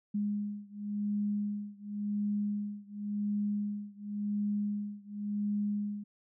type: beating tone pair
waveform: sine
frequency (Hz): 205.8 / 206.72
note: G#3 / G#3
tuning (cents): -16 / -8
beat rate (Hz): 0.92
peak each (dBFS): -34 / -35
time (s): 0.14-6.04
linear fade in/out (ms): 10
effects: none